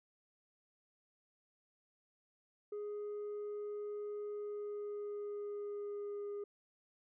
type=tone with pitch glide; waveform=sine; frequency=415.3 to 408.6 Hz; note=G#4 to G#4; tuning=0 to -28 cents; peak=-37 dBFS; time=2.72-6.44 s; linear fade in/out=5 ms; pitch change=-28 cents; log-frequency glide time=4.3-6.3 s; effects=tanh soft clip ceiling -39 dBFS